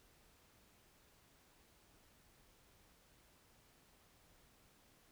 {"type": "silence", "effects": ["pink hiss -69 dBFS RMS until 5.11 s"]}